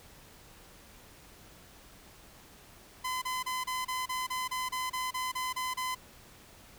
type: tone bursts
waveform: sawtooth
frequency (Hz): 1019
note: C6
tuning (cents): -46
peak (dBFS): -28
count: 14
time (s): 3.04-5.95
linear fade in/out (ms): 10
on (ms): 180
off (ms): 30
effects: pink hiss -55 dBFS RMS until 6.78 s